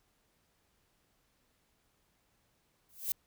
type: noise with exponential growth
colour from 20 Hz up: violet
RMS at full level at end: -29 dBFS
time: 2.89-3.12 s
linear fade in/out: 2 ms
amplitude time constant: 50 ms
effects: pink hiss -74 dBFS RMS until 3.26 s